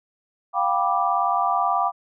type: chord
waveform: sine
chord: G dominant seventh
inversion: third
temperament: just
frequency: 705.6 / 784 / 980 / 1176 Hz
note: F5 / G5 / B5 / D6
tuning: +18 / 0 / -14 / +2 cents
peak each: -24 / -24 / -26 / -23 dBFS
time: 0.53-1.92 s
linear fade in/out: 50 ms
effects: none